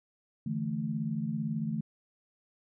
sine chord, D suspended second, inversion none, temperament equal, 146.83 / 164.81 / 220 Hz, D3 / E3 / A3, 0 / 0 / 0 cents, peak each -36 / -35 / -33 dBFS, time 0.46-1.81 s, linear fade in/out 5 ms, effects none

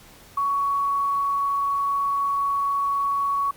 sine tone with quantisation, 1119 Hz, C#6, 16 cents sharp, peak -20 dBFS, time 0.37-3.51 s, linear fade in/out 5 ms, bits 8, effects pink hiss -49 dBFS RMS until 3.56 s + Opus 48 kbps

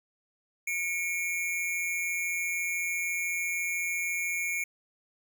square tone pair together, 2200 / 2374 Hz, C#7 / D7, -14 / +18 cents, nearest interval minor second, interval 132 cents, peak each -32 / -33 dBFS, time 0.67-4.64 s, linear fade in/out 5 ms, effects none

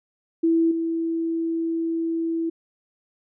sine tone with level steps, 329.6 Hz, E4, in tune, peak -16 / -22 dBFS, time 0.43-2.5 s, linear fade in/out 10 ms, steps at 0.71 s, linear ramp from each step 5 ms, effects none

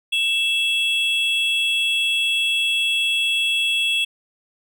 triangle tone pair together, 2661 / 3336 Hz, E7 / G#7, +16 / +7 cents, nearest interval major third, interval 391 cents, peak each -19 dBFS, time 0.12-4.05 s, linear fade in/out 10 ms, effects none

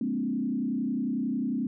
sine tone with frequency modulation, 245.2 Hz, B3, 12 cents flat, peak -26 dBFS, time 0.01-1.67 s, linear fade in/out 2 ms, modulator 31.1 Hz, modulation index 1.4, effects none

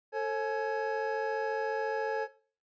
triangle tone cluster, 444.6 / 539 / 851 / 1671 Hz, A4 / C#5 / G#5 / G#6, +18 / -49 / +42 / +10 cents, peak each -30 / -33 / -34 / -38 dBFS, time 0.12-2.28 s, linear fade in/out 50 ms, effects noise-tail reverb RT60 0.4 s tail -17 dB re dry + resampled to 16000 Hz

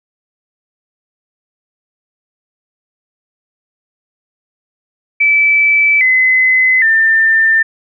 sine tone with pitch steps, 2311 / 2035 / 1792.3 Hz, D7 / C7 / A6, -28 / -49 / +31 cents, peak -7 dBFS, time 5.2-7.63 s, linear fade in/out 10 ms, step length 810 ms, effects none

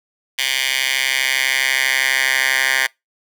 10% pulse tone with high-pass filter sweep, 132.3 Hz, C3, 20 cents sharp, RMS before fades -18 dBFS, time 0.38-2.87 s, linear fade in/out 10 ms, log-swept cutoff 2600 to 1700 Hz, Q 2.5, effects noise-tail reverb RT60 0.2 s tail -25 dB re dry

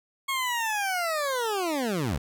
20% pulse linear sweep, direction down, 1099 to 58.27 Hz, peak -21 dBFS, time 0.28-2.18 s, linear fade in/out 10 ms, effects none

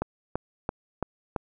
click train, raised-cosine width 1 ms, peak -13 dBFS, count 5, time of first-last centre 0.02-1.362 s, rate 2.98 Hz, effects none

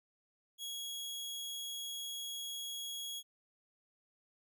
sawtooth tone, 3322 Hz, G#7, in tune, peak -37 dBFS, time 0.58-3.23 s, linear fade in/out 50 ms, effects none

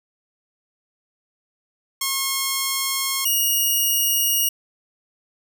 5% pulse tone pair in turn, 1080 / 2874 Hz, C#6 / F7, -45 / +49 cents, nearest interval octave + perfect fourth, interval 1694 cents, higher second, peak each -9 dBFS, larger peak neither, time 2.01-3.25 / 3.25-4.49 s, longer neither, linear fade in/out 5 ms, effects none

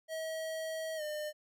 square tone with pitch glide, 640 to 604.1 Hz, D#5 to D5, +49 to +49 cents, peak -37 dBFS, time 0.08-1.33 s, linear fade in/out 50 ms, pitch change -100 cents, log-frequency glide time 0.96-1.02 s, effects none

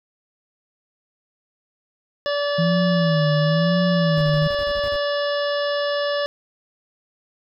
harmonic tone, 577 Hz, D5, 31 cents flat, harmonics 1 / 2 / 3 / 5 / 6 / 7 / 8 / 9, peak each -21 / -30 / -29 / -34 / -35 / -38 / -41 / -35 dBFS, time 2.26-6.26 s, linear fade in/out 0 ms
sine tone with vibrato, 163.8 Hz, E3, 11 cents flat, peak -17 dBFS, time 2.58-4.48 s, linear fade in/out 10 ms, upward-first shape sine, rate 1 Hz, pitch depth 130 cents each way
brown noise bursts, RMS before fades -34 dBFS, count 10, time 4.17-4.964 s, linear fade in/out 0 ms, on 47 ms, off 36 ms
effects none

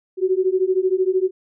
sine beating tone pair, 367.7 / 380.7 Hz, F#4 / F#4, -11 / +49 cents, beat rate 13 Hz, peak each -19 dBFS, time 0.17-1.31 s, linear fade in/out 50 ms, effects none

